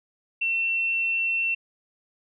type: tone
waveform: sine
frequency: 2702 Hz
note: E7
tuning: 42 cents sharp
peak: -22 dBFS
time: 0.41-1.55 s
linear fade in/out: 10 ms
effects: none